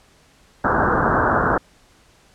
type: low-pass noise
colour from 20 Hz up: white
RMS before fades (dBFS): -18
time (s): 0.64-1.58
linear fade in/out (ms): 5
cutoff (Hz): 1600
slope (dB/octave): 96
effects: pink hiss -54 dBFS RMS until 2.34 s + low-pass 9000 Hz 12 dB/octave